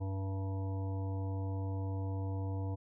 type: harmonic tone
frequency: 96.4 Hz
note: G2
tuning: 28 cents flat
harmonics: 1 / 3 / 5 / 7 / 9 / 10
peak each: -34 / -44 / -48 / -51 / -53 / -54 dBFS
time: 0-2.76 s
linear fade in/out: 20 ms
effects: none